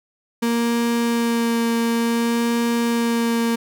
35% pulse tone with vibrato, 233.1 Hz, A#3, in tune, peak -16 dBFS, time 0.42-3.56 s, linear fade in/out 10 ms, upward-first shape sine, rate 0.56 Hz, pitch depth 12 cents each way, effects none

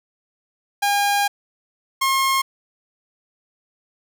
sawtooth tone pair in turn, 810 / 1073.8 Hz, G#5 / C6, -43 / +45 cents, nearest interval perfect fourth, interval 488 cents, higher second, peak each -13 dBFS, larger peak neither, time 0.82-1.28 / 2.01-2.42 s, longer first, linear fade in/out 10 ms, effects none

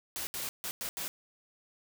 white noise bursts at uneven times, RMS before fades -37 dBFS, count 5, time 0.16-0.27 / 0.34-0.49 / 0.64-0.71 / 0.81-0.89 / 0.97-1.08 s, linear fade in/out 0 ms, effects none

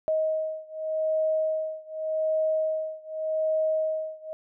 sine beating tone pair, 629 / 629.85 Hz, D#5 / D#5, +19 / +21 cents, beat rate 0.85 Hz, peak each -27 / -28 dBFS, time 0.08-4.33 s, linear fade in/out 0 ms, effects none

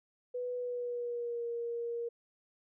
sine tone with pitch glide, 493.9 to 470 Hz, B4 to A#4, 0 to +14 cents, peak -34 dBFS, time 0.34-2.09 s, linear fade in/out 10 ms, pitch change -86 cents, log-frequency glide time 0.56-1.45 s, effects none

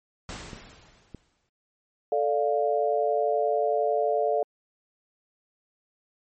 pink noise with exponential decay, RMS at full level -36 dBFS, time 0.29-1.49 s, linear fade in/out 1 ms, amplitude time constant 260 ms
clicks, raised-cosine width 3 ms, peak -26 dBFS, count 2, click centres 0.532 / 1.147 s
sine chord, D minor, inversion second, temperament equal, 440 / 587.3 / 698.5 Hz, A4 / D5 / F5, 0 / 0 / 0 cents, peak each -26 dBFS, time 2.12-4.43 s, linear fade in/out 2 ms
effects MP3 32 kbps

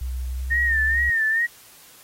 sine tone with pitch glide, 63 to 67.13 Hz, B1 to C2, +35 to +45 cents, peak -25 dBFS, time 0.01-1.1 s, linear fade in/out 5 ms, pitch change +110 cents, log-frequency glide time 0.29-0.81 s
sine tone with vibrato, 1826 Hz, A#6, 36 cents flat, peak -18 dBFS, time 0.5-1.47 s, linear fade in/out 20 ms, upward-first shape sine, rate 2.3 Hz, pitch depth 75 cents each way
effects white hiss -49 dBFS RMS until 2.03 s + AAC 48 kbps

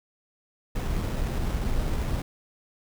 brown noise with sample-and-hold, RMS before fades -27 dBFS, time 0.75-2.22 s, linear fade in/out 5 ms, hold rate 4410 Hz, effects none

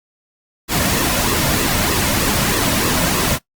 pink noise with flanger, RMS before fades -17 dBFS, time 0.68-3.39 s, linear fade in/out 50 ms, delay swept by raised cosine 1.3 to 2.6 ms, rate 3.2 Hz, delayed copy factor -0.5, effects noise-tail reverb RT60 0.1 s tail -18 dB re dry + Opus 48 kbps

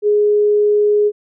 sine tone, 416.6 Hz, G#4, 5 cents sharp, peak -10 dBFS, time 0.02-1.12 s, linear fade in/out 50 ms, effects none

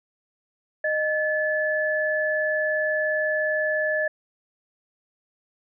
sine tone pair together, 617 / 1728.6 Hz, D#5 / A6, -15 / -31 cents, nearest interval octave + tritone, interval 1784 cents, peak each -24 dBFS, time 0.84-4.08 s, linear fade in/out 5 ms, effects none

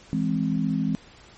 sine chord, E augmented, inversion none, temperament equal, 164.81 / 207.7 / 261.6 Hz, E3 / G#3 / B#3, 0 / 0 / 0 cents, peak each -26 dBFS, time 0.13-0.95 s, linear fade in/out 0 ms, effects pink hiss -50 dBFS RMS until 1.37 s + MP3 32 kbps

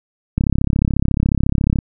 click train, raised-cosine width 5 ms, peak -3 dBFS, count 49, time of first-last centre 0.38-1.788 s, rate 34.1 Hz, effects none

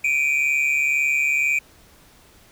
triangle tone pair together, 2329 / 2471 Hz, D7 / D#7, -15 / -13 cents, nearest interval minor second, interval 102 cents, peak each -19 dBFS, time 0.04-1.59 s, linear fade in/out 5 ms, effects pink hiss -52 dBFS RMS until 2.51 s

